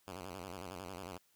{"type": "tone with vibrato", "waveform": "5% pulse", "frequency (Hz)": 91.9, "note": "F#2", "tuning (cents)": -11, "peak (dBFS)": -33, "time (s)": [0.07, 1.18], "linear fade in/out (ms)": 10, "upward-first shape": "square", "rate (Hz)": 11, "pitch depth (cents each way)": 110, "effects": ["white hiss -72 dBFS RMS until 1.35 s"]}